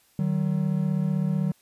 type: tone pair together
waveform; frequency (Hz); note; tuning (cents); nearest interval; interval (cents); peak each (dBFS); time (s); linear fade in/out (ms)
triangle; 153.08 / 188.9; D#3 / F#3; -28 / +36; major third; 364; -23; 0.19-1.52; 2
effects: white hiss -62 dBFS RMS until 1.61 s + resampled to 32000 Hz